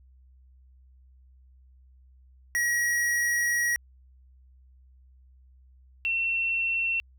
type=tone pair in turn; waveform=square / sine; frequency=1907 / 2708 Hz; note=A#6 / E7; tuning=+39 / +46 cents; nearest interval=tritone; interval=607 cents; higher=second; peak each=-24 dBFS; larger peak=neither; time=2.55-3.76 / 6.05-7 s; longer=first; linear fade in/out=0 ms; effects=added 64 Hz sine -53 dBFS peak until 7.18 s